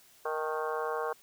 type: harmonic tone with a mistuned harmonic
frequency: 156 Hz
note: D#3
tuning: 5 cents sharp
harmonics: 3 / 4 / 5 / 6 / 7 / 8 / 9 / 10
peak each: -34 / -39 / -39 / -42 / -37 / -44 / -43 / -45 dBFS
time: 0.25-1.13 s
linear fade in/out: 5 ms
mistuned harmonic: 6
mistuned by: -63 cents
effects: white hiss -60 dBFS RMS until 1.22 s